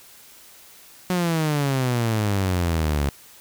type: exponential sweep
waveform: sawtooth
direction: down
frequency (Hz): 184 to 69.3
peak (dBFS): -16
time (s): 1.1-3.09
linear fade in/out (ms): 0
effects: white hiss -48 dBFS RMS until 3.4 s